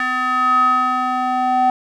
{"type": "tone with band-pass filter sweep", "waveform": "square", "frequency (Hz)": 253.6, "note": "B3", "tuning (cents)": 46, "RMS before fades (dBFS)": -17, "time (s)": [0, 1.7], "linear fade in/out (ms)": 2, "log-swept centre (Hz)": [1600, 830], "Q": 7.1, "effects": []}